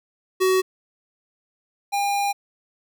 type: tone pair in turn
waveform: square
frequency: 374.9 / 805.9 Hz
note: F#4 / G5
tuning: +23 / +48 cents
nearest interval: octave + minor second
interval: 1325 cents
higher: second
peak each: -17 / -21 dBFS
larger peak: first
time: 0.4-0.62 / 1.92-2.33 s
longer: second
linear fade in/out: 20 ms
effects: none